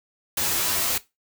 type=noise with comb filter; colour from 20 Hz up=white; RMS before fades=-24 dBFS; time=0.37-0.98 s; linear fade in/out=5 ms; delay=12 ms; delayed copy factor=+0.95; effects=noise-tail reverb RT60 0.2 s tail -17 dB re dry